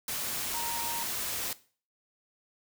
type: tone in noise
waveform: sine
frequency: 932.3 Hz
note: A#5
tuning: in tune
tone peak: -36 dBFS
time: 0.54-1.03 s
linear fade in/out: 2 ms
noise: white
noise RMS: -34 dBFS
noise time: 0.08-1.53 s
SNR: -5 dB
effects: noise-tail reverb RT60 0.4 s tail -17 dB re dry